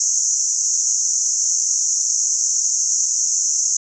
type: band-pass noise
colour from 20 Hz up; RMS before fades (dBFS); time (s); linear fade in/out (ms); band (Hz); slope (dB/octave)
pink; -19; 0-3.77; 5; 5900 to 7000; 96
effects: none